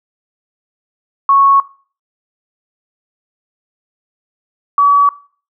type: tone pair in turn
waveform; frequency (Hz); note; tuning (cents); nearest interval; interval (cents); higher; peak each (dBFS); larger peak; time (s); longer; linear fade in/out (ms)
sine; 1105 / 1139.4; C#6 / C#6; -6 / +47; minor second; 53; second; -6; neither; 1.29-1.6 / 4.78-5.09; neither; 2
effects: noise-tail reverb RT60 0.4 s tail -18 dB re dry